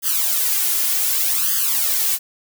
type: noise with flanger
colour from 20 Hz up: blue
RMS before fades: -19 dBFS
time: 0.02-2.19 s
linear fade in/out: 50 ms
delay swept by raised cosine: 0.62 to 2.92 ms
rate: 0.66 Hz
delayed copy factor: +1
effects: none